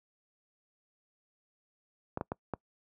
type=clicks; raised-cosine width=1 ms; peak=-19 dBFS; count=4; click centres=2.174 / 2.211 / 2.319 / 2.537 s; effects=noise-tail reverb RT60 0.1 s tail -25 dB re dry + high-pass 80 Hz 12 dB/octave